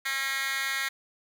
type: tone with high-pass filter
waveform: 10% pulse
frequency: 270.5 Hz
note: C#4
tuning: 42 cents flat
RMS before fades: -30 dBFS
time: 0.05-0.89 s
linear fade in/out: 10 ms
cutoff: 2100 Hz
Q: 3.4
effects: none